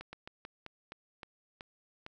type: slowing click train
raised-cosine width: 0.3 ms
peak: -28 dBFS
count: 9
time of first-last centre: 0.01-2.064 s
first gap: 120 ms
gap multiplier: 1.21
effects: none